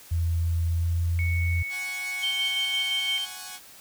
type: tone with pitch glide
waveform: sine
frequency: 83.9 to 85.17 Hz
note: E2 to F2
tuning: +31 to -43 cents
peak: -22 dBFS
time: 0.11-1.63 s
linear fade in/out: 10 ms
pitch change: +26 cents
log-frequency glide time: 0.69-1.03 s
type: tone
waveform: sine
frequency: 2217 Hz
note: C#7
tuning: in tune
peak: -30 dBFS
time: 1.19-3.18 s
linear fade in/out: 0 ms
type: chord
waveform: 5% pulse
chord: F# suspended second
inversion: none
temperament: equal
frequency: 740 / 830.6 / 1108.7 Hz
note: F#5 / G#5 / C#6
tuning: 0 / 0 / 0 cents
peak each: -30 dBFS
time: 1.69-3.6 s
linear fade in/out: 50 ms
type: tone with tremolo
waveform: sine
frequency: 3136 Hz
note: G7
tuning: in tune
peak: -24 dBFS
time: 2.22-3.26 s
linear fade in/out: 20 ms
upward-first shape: square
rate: 5.8 Hz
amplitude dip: 30%
effects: white hiss -49 dBFS RMS until 3.8 s